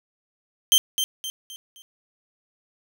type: tone with echo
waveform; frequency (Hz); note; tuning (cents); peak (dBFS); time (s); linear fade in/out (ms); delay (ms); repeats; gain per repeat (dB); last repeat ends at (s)
sawtooth; 3136; G7; 0; -10; 0.72-0.78; 0; 260; 4; -8; 1.82
effects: none